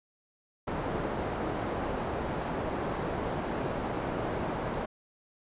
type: low-pass noise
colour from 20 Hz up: white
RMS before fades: -33 dBFS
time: 0.67-4.86 s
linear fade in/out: 10 ms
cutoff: 740 Hz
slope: 12 dB/octave
effects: resampled to 8000 Hz